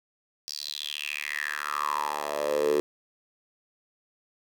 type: tone with high-pass filter sweep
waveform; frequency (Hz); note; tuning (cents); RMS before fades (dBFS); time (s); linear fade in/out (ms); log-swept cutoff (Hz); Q
10% pulse; 73.9; D2; +11; -30; 0.48-2.8; 0; 5100 to 390; 6.6
effects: none